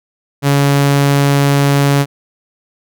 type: tone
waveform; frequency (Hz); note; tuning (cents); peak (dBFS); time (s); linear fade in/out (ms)
sawtooth; 141; C#3; +30; -5; 0.42-2.06; 50
effects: none